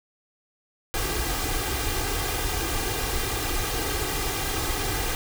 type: noise with comb filter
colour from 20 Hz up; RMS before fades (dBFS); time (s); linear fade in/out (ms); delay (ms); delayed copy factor
pink; -27; 0.94-5.15; 0; 2.5; +0.7
effects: none